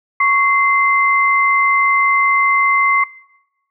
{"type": "tone pair together", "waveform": "sine", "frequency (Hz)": [1108.7, 2074], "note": ["C#6", "C7"], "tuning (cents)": [0, -16], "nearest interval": "major seventh", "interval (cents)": 1084, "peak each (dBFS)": [-13, -14], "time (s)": [0.2, 3.04], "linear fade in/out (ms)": 5, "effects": ["noise-tail reverb RT60 1.0 s tail -23 dB re dry"]}